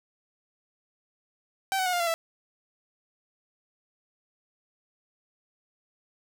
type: tone with pitch steps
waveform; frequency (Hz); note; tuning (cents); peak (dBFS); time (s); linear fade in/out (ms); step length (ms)
sawtooth; 773 / 749.3 / 726.3 / 703.9 / 682.3 / 661.4; G5 / F#5 / F#5 / F5 / F5 / E5; -24 / +22 / -32 / +13 / -41 / +6; -21; 1.72-2.14; 0; 70
effects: none